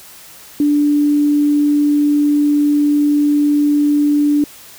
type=tone; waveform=sine; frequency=292.8 Hz; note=D4; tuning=5 cents flat; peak=-10 dBFS; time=0.6-4.44 s; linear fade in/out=2 ms; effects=white hiss -39 dBFS RMS until 4.78 s